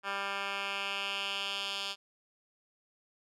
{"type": "tone with band-pass filter sweep", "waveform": "10% pulse", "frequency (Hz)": 198, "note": "G3", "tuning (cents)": 18, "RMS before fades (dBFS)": -36, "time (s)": [0.03, 1.96], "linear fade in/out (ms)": 50, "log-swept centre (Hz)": [1800, 3800], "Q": 2.4, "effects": []}